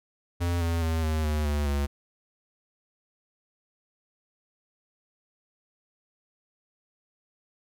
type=tone with pitch steps; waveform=square; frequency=86.6 / 83.8 / 81.08 / 78.46 / 75.91 / 73.46 / 71.08 Hz; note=F2 / E2 / E2 / D#2 / D#2 / D2 / C#2; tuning=-14 / +29 / -28 / +15 / -42 / +1 / +44 cents; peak=-25 dBFS; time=0.4-1.87 s; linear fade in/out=20 ms; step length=210 ms; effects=none